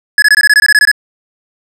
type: tone bursts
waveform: square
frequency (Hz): 1700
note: G#6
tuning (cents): +40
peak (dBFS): -4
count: 12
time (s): 0.18-0.915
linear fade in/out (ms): 2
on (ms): 42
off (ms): 21
effects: low-pass 9000 Hz 12 dB/octave + 7-bit